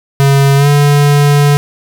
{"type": "tone with pitch glide", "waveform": "square", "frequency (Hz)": [138.59, 144.56], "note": ["C#3", "D3"], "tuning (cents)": [0, -27], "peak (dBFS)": -6, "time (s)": [0.2, 1.57], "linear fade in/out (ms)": 0, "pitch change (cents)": 73, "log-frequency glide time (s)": [0.56, 0.68], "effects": []}